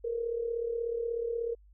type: tone with amplitude modulation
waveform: sine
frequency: 466.2 Hz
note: A#4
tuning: in tune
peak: -27 dBFS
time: 0.04-1.55 s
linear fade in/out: 10 ms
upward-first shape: sine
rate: 36.5 Hz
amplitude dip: 65%
effects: added 50 Hz sine -55 dBFS peak until 1.73 s